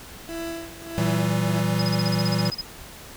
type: tone with tremolo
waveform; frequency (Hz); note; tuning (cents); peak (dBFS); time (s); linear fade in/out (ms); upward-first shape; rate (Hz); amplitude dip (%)
30% pulse; 332.8; E4; +17; -26; 0.29-1.6; 0; sine; 1.6; 85
type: chord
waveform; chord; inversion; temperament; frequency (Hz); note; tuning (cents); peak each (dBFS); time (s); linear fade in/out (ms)
square; E diminished; second; equal with one note detuned; 116.54 / 164.81 / 191.52; Bb2 / E3 / G3; 0 / 0 / -40; -26; 0.98-2.5; 0
type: tone bursts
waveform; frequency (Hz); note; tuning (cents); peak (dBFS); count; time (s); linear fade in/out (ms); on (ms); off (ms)
sine; 5030; D#8; +18; -26; 13; 1.79-2.613; 5; 31; 35
effects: pink hiss -42 dBFS RMS until 3.16 s